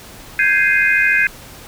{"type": "chord", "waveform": "sine", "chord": "Ab major seventh", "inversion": "third", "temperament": "equal", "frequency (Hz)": [1568, 1661.2, 2093, 2489], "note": ["G6", "Ab6", "C7", "Eb7"], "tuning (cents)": [0, 0, 0, 0], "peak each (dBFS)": -17, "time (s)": [0.39, 1.27], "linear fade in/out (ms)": 2, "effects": ["pink hiss -38 dBFS RMS until 1.67 s"]}